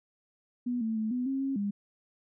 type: tone with pitch steps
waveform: sine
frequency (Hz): 244.8 / 222.8 / 218.3 / 248.8 / 268.9 / 271.2 / 202.4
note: B3 / A3 / A3 / B3 / C4 / C#4 / G#3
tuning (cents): -15 / +22 / -13 / +13 / +47 / -38 / -44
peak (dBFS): -28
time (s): 0.66-1.71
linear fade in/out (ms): 10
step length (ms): 150
effects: none